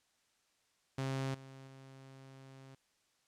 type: tone with level steps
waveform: sawtooth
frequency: 133.9 Hz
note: C3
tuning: 40 cents sharp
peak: -31 / -47 / -49 dBFS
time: 0.98-2.75 s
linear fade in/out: 5 ms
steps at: 1.34 / 1.67 s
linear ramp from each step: 5 ms
effects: white hiss -75 dBFS RMS until 3.27 s + low-pass 8000 Hz 12 dB/octave